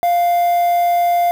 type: tone with quantisation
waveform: triangle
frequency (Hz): 698.5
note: F5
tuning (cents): 0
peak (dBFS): -10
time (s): 0.03-1.31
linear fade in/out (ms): 0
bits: 5
effects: none